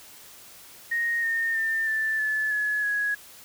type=tone with pitch steps; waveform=sine; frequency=1864.7 / 1830.5 / 1797 / 1764.1 / 1731.8 / 1700.1 / 1669 Hz; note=A#6 / A#6 / A6 / A6 / A6 / G#6 / G#6; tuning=0 / -32 / +36 / +4 / -28 / +40 / +8 cents; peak=-23 dBFS; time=0.91-3.15 s; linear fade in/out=10 ms; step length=320 ms; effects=white hiss -48 dBFS RMS until 3.44 s

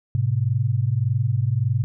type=tone pair together; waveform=sine; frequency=106.67 / 128.4 Hz; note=G#2 / C3; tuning=+47 / -32 cents; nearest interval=minor third; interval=321 cents; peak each=-21 dBFS; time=0.15-1.84 s; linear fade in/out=0 ms; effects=none

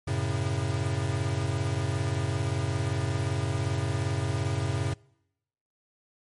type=chord; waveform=square; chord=F# minor; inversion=none; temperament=equal with one note detuned; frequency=92.5 / 110 / 135.27 Hz; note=F#2 / A2 / C#3; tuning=0 / 0 / -42 cents; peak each=-32 / -31 / -31 dBFS; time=0.07-4.94 s; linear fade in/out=10 ms; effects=noise-tail reverb RT60 0.9 s tail -26 dB re dry + MP3 48 kbps

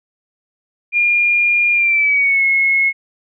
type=tone with pitch glide; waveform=sine; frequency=2413 to 2175 Hz; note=D7 to C#7; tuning=+46 to -33 cents; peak=-11 dBFS; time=0.92-2.93 s; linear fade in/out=50 ms; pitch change=-179 cents; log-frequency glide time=1.73-2.44 s; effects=none

